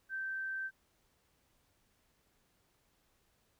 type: tone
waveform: sine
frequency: 1556 Hz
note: G6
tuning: 13 cents flat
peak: -36 dBFS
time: 0.09-0.71 s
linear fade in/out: 50 ms
effects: pink hiss -74 dBFS RMS until 3.59 s